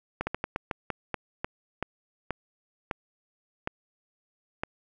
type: slowing click train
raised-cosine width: 0.5 ms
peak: -14 dBFS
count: 14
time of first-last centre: 0.21-4.635 s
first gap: 60 ms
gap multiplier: 1.26
effects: none